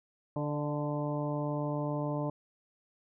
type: harmonic tone with a mistuned harmonic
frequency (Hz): 146.83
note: D3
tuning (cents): 0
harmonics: 1 / 2 / 3 / 4 / 5 / 6 / 7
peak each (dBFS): -34 / -36 / -42 / -37 / -47 / -42 / -44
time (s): 0.36-2.3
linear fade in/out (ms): 2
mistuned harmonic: 4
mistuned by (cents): +21
effects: none